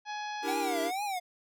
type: harmonic tone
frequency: 839 Hz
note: G#5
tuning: 17 cents sharp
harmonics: 1 / 2 / 3 / 4 / 5 / 6 / 7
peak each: -36 / -42 / -46 / -48 / -50 / -52 / -53 dBFS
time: 0.05-0.56 s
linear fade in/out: 50 ms
type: chord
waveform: square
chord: E half-diminished seventh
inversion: third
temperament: equal with one note detuned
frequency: 293.7 / 329.6 / 392 / 467.8 Hz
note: D4 / E4 / G4 / Bb4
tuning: 0 / 0 / 0 / +6 cents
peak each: -38 dBFS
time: 0.42-0.92 s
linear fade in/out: 50 ms
type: tone with vibrato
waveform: square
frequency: 740 Hz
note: F#5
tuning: in tune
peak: -32 dBFS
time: 0.47-1.2 s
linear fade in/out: 20 ms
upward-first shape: triangle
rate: 2.2 Hz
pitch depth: 230 cents each way
effects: none